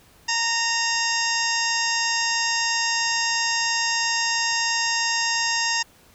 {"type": "harmonic tone with a mistuned harmonic", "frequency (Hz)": 923, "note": "A#5", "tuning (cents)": -17, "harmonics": [1, 2, 3, 4, 5, 6, 7, 8], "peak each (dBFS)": [-28, -26, -29, -35, -29, -28, -29, -35], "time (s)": [0.28, 5.83], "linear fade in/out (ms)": 10, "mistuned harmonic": 5, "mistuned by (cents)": 120, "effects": ["pink hiss -54 dBFS RMS until 6.14 s"]}